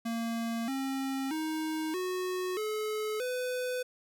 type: tone with pitch steps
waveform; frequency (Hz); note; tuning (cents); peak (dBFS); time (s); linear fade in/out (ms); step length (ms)
square; 230 / 268.8 / 314.2 / 367.2 / 429.2 / 501.6; A#3 / C4 / D#4 / F#4 / A4 / B4; -23 / +47 / +17 / -13 / -43 / +27; -32; 0.05-3.83; 10; 630
effects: none